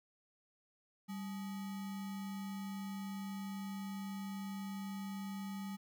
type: tone with sample-and-hold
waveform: sine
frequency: 196.2 Hz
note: G3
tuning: 2 cents sharp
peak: -40 dBFS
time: 1.08-5.77 s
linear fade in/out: 20 ms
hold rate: 1050 Hz
effects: none